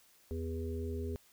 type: harmonic tone with a mistuned harmonic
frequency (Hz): 81.1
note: E2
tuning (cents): -28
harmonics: 1 / 3 / 5 / 6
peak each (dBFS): -37 / -43 / -41 / -50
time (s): 0.31-1.16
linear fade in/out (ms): 0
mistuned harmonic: 3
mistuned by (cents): +31
effects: white hiss -65 dBFS RMS until 1.32 s